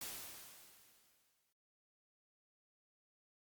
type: noise with exponential decay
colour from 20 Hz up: white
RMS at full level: -44 dBFS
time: 0.01-1.53 s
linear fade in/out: 5 ms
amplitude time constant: 330 ms
effects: Opus 48 kbps